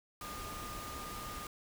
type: tone in noise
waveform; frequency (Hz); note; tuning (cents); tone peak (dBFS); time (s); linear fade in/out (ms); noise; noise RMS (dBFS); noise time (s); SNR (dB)
sine; 1216; D#6; -40; -45; 0.21-1.47; 2; pink; -45; 0.21-1.47; -3
effects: none